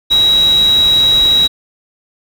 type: tone in noise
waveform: sine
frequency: 3851 Hz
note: B7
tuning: 44 cents flat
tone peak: -7 dBFS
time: 0.1-1.48 s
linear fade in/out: 20 ms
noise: pink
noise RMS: -25 dBFS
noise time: 0.1-1.48 s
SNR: +15 dB
effects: none